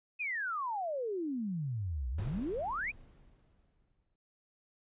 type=exponential two-way sweep; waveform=sine; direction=down then up; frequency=2577 to 58.27 to 2577 Hz; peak=-33 dBFS; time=0.19-2.92 s; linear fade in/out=20 ms; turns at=2.1 s
type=noise with exponential decay; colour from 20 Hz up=brown; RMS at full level=-39 dBFS; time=2.18-4.16 s; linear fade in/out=5 ms; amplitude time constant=430 ms
effects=resampled to 8000 Hz